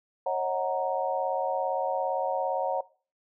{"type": "chord", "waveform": "sine", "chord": "D# minor seventh", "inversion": "third", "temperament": "equal with one note detuned", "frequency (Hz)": [544.8, 622.3, 740, 932.3], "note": ["C#5", "D#5", "F#5", "A#5"], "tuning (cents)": [-30, 0, 0, 0], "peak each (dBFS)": [-29, -34, -30, -32], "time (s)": [0.26, 2.81], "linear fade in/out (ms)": 5, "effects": ["noise-tail reverb RT60 0.4 s tail -21 dB re dry"]}